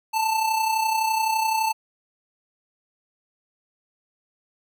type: tone with amplitude modulation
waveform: square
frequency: 883 Hz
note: A5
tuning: 6 cents sharp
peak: -19 dBFS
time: 0.13-1.73 s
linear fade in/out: 20 ms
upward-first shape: sine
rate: 31.8 Hz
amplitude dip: 50%
effects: none